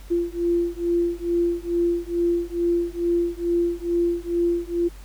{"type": "beating tone pair", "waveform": "sine", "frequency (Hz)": [343.1, 345.4], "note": ["F4", "F4"], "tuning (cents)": [-31, -19], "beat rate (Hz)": 2.3, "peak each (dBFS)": -23, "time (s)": [0.1, 4.89], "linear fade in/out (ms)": 20, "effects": ["added 48 Hz sine -38 dBFS peak until 5.04 s", "pink hiss -50 dBFS RMS until 5.04 s"]}